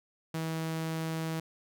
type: tone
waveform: sawtooth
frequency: 161.4 Hz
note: E3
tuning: 36 cents flat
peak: -28 dBFS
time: 0.34-1.4 s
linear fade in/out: 5 ms
effects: none